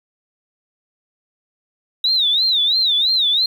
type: tone with vibrato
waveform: triangle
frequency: 3799 Hz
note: A#7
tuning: 32 cents sharp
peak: -10 dBFS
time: 2.04-3.46 s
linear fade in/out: 5 ms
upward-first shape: sine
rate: 3 Hz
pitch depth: 170 cents each way
effects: tanh soft clip ceiling -12 dBFS + 8-bit